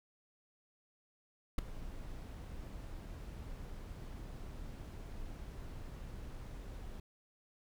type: noise with ADSR envelope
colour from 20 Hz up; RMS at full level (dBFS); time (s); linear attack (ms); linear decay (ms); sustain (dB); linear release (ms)
brown; -26; 1.58-7; 7; 6; -20; 3
effects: none